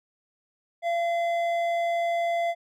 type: tone with hard clipping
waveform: sine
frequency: 683 Hz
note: F5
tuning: 39 cents flat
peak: -25 dBFS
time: 0.82-2.55 s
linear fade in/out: 50 ms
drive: 8 dB
effects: none